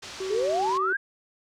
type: low-pass noise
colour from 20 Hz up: white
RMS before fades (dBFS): -41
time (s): 0.02-0.78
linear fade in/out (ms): 10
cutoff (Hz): 6100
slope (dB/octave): 24
type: tone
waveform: triangle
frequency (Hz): 380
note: F#4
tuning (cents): +46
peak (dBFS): -27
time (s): 0.2-0.93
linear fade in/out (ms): 5
type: exponential sweep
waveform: sine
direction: up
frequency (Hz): 399 to 1661.2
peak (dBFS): -23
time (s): 0.3-0.97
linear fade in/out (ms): 10
effects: none